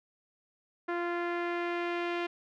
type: tone with low-pass filter sweep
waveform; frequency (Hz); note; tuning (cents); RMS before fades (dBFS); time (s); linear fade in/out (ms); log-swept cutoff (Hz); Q
sawtooth; 346.6; F4; -13; -33; 0.88-2.27; 10; 1700 to 2700; 1.8
effects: none